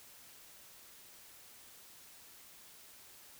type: silence
effects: white hiss -57 dBFS RMS until 3.39 s